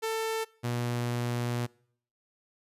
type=tone pair in turn; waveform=sawtooth; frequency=445.2 / 120.6 Hz; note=A4 / B2; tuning=+20 / -41 cents; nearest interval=octave + major seventh; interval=2261 cents; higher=first; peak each=-25 dBFS; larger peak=neither; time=0.02-0.45 / 0.63-1.67 s; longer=second; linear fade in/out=20 ms; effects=noise-tail reverb RT60 0.6 s tail -24 dB re dry + resampled to 32000 Hz